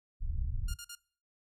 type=low-pass noise; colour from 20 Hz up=pink; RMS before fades=-33 dBFS; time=0.2-0.76 s; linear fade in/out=50 ms; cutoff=100 Hz; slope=24 dB/octave
type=tone bursts; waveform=5% pulse; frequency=1412 Hz; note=F6; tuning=19 cents sharp; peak=-30 dBFS; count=3; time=0.68-0.952 s; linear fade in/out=5 ms; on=60 ms; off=46 ms
effects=noise-tail reverb RT60 0.5 s tail -23 dB re dry + low-pass 11000 Hz 12 dB/octave